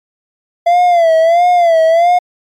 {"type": "tone with vibrato", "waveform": "triangle", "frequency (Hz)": 679, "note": "F5", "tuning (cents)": -49, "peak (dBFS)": -4, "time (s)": [0.66, 2.19], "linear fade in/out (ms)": 10, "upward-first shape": "sine", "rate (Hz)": 1.5, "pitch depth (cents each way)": 93, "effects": ["MP3 96 kbps"]}